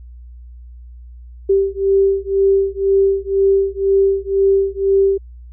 sine beating tone pair, 390.3 / 392.3 Hz, G4 / G4, -8 / +1 cents, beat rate 2 Hz, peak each -15 dBFS, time 1.49-5.18 s, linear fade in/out 10 ms, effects added 60 Hz sine -34 dBFS peak until 5.52 s

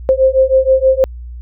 sine beating tone pair, 523.3 / 529.6 Hz, C5 / C5, 0 / +21 cents, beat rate 6.3 Hz, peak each -11 dBFS, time 0.09-1.04 s, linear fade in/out 0 ms, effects added 60 Hz sine -26 dBFS peak until 1.41 s

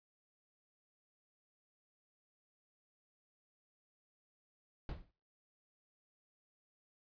brown noise with exponential decay, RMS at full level -36 dBFS, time 4.89-5.11 s, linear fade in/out 2 ms, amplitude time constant 47 ms, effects noise-tail reverb RT60 0.4 s tail -23 dB re dry + resampled to 11025 Hz

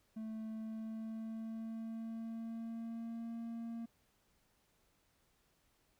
triangle tone with pitch glide, 220 to 230.5 Hz, A3 to A#3, 0 to -19 cents, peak -39 dBFS, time 0.16-3.86 s, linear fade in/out 10 ms, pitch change +81 cents, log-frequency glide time 0.49-3.35 s, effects pink hiss -75 dBFS RMS until 5.99 s

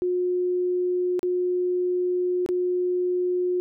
sine tone with dropouts, 360 Hz, F#4, 47 cents flat, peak -21 dBFS, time 0.02-3.6 s, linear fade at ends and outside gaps 0 ms, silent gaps 1.193-1.23 / 2.462-2.489 s, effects none

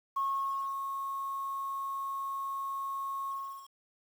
sine tone with ADSR envelope, 1092 Hz, C#6, 26 cents flat, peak -27 dBFS, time 0.16-3.7 s, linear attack 10 ms, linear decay 560 ms, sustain -6 dB, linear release 390 ms, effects tanh soft clip ceiling -23 dBFS + 9-bit

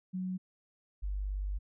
sine tone pair in turn, 185 / 49.17 Hz, F#3 / G1, 0 / +6 cents, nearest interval octave + major seventh, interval 2294 cents, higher first, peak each -33 / -32 dBFS, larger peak second, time 0.13-0.38 / 1.02-1.59 s, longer second, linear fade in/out 20 ms, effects none

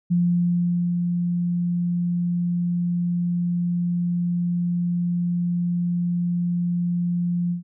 sine tone with ADSR envelope, 174.61 Hz, F3, in tune, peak -16 dBFS, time 0.1-7.63 s, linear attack 18 ms, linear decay 830 ms, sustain -4 dB, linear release 120 ms, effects none

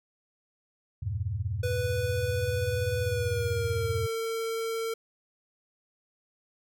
sine chord, E diminished, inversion none, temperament equal with one note detuned, 82.41 / 98 / 118.44 Hz, E2 / G2 / Bb2, 0 / 0 / +28 cents, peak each -35 / -31 / -34 dBFS, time 1.02-4.07 s, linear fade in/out 10 ms
square tone with pitch glide, 493.9 to 452.9 Hz, B4 to A#4, 0 to -50 cents, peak -30 dBFS, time 1.63-4.94 s, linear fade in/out 5 ms, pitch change -150 cents, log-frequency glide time 3.01-4.04 s
effects none

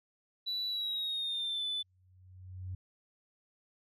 sine tone with pitch glide, 3951 to 3500 Hz, B7 to A7, 0 to -10 cents, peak -31 dBFS, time 0.46-1.83 s, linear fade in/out 20 ms, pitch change -210 cents, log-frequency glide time 0.68-1.65 s
sine tone with exponential growth, 92.2 Hz, F#2, 6 cents flat, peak -35 dBFS, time 1.73-2.75 s, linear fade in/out 5 ms, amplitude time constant 220 ms
effects tanh soft clip ceiling -30 dBFS

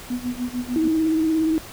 sine tone with tremolo, 246.9 Hz, B3, in tune, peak -21 dBFS, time 0.1-0.88 s, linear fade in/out 5 ms, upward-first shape sine, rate 6.7 Hz, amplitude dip 90%
sine tone with vibrato, 318.7 Hz, D#4, 42 cents sharp, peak -17 dBFS, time 0.76-1.58 s, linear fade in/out 0 ms, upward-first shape sine, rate 17 Hz, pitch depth 30 cents each way
effects pink hiss -39 dBFS RMS until 1.72 s

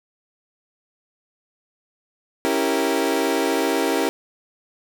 30% pulse chord, C# diminished seventh, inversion none, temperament equal, 277.2 / 329.6 / 392 / 466.2 Hz, C#4 / E4 / G4 / Bb4, 0 / 0 / 0 / 0 cents, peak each -22 dBFS, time 2.45-4.09 s, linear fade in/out 0 ms, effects none

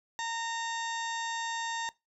harmonic tone with a mistuned harmonic, 920 Hz, A#5, 23 cents flat, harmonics 1 / 2 / 3 / 4 / 5 / 6 / 7 / 8, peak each -35 / -38 / -47 / -42 / -50 / -49 / -46 / -47 dBFS, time 0.19-1.89 s, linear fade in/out 0 ms, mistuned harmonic 7, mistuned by -60 cents, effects noise-tail reverb RT60 0.2 s tail -19 dB re dry

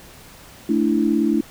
sine chord, A suspended fourth, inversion none, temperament equal with one note detuned, 220 / 291.8 / 329.6 Hz, A3 / D4 / E4, 0 / -11 / 0 cents, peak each -20 dBFS, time 0.69-1.41 s, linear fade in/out 5 ms, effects pink hiss -44 dBFS RMS until 1.5 s

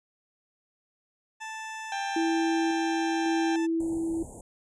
20% pulse tone, 880 Hz, A5, in tune, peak -31 dBFS, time 1.4-3.67 s, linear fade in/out 20 ms
harmonic tone, 794 Hz, G5, 22 cents sharp, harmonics 1 / 2 / 3 / 4 / 5 / 7 / 8, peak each -31 / -38 / -43 / -44 / -45 / -47 / -50 dBFS, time 1.92-3.56 s, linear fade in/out 2 ms
sine tone with tremolo, 328.8 Hz, E4, 4 cents flat, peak -24 dBFS, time 2.16-4.23 s, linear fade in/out 5 ms, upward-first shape square, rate 0.91 Hz, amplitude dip 25%
pink band-stop noise, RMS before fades -43 dBFS, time 3.8-4.41 s, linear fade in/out 2 ms, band 920 to 6900 Hz, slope 96 dB/octave
effects resampled to 22050 Hz

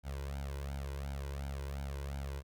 sawtooth tone with flanger, 69.3 Hz, C#2, in tune, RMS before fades -40 dBFS, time 0.03-2.43 s, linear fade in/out 50 ms, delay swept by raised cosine 1.3 to 2.05 ms, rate 2.8 Hz, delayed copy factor +1, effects none

